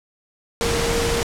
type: tone in noise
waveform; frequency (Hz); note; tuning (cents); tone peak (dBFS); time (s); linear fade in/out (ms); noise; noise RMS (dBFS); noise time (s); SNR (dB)
sine; 466.2; A#4; 0; -23; 0.61-1.23; 0; pink; -22; 0.61-1.23; -4
effects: low-pass 9000 Hz 12 dB/octave